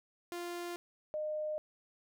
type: tone pair in turn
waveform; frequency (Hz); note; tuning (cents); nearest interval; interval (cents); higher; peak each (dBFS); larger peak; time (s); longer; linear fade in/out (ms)
sawtooth / sine; 348.3 / 611.3; F4 / D#5; -5 / -31; minor seventh; 974; second; -35 / -34; second; 0.32-0.76 / 1.14-1.58; neither; 0
effects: none